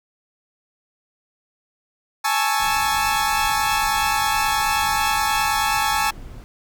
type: chord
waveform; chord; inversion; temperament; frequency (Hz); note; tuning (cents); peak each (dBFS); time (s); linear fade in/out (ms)
sawtooth; A major seventh; third; equal; 830.6 / 880 / 1108.7 / 1318.5; G#5 / A5 / C#6 / E6; 0 / 0 / 0 / 0; -19 / -19 / -22 / -22; 2.24-6.11; 10
type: noise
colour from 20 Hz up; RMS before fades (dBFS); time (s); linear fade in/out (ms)
brown; -37; 2.6-6.44; 0
effects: none